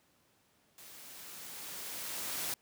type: noise with level ramp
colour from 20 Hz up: white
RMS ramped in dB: -53 to -36 dBFS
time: 0.78-2.54 s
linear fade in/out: 2 ms
effects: pink hiss -70 dBFS RMS until 2.61 s + high-pass 100 Hz 12 dB/octave